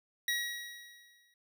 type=tone with exponential decay; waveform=25% pulse; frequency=1908 Hz; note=A#6; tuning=40 cents sharp; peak=-25 dBFS; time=0.28-1.34 s; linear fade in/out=2 ms; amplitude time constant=230 ms; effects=none